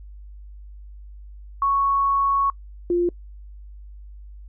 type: tone pair in turn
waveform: sine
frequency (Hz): 1108.7 / 349.2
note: C#6 / F4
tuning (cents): 0 / 0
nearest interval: octave + minor sixth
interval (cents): 2000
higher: first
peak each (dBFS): -17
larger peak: neither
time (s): 1.62-2.5 / 2.9-3.09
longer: first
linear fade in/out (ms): 2
effects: noise-tail reverb RT60 0.1 s tail -25 dB re dry + added 50 Hz sine -38 dBFS peak until 4.48 s